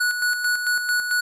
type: tone with tremolo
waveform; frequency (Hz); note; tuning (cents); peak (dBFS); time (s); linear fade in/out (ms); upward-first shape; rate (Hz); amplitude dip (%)
square; 1469; F#6; -13; -19; 0-1.21; 10; square; 4.5; 50
effects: resampled to 32000 Hz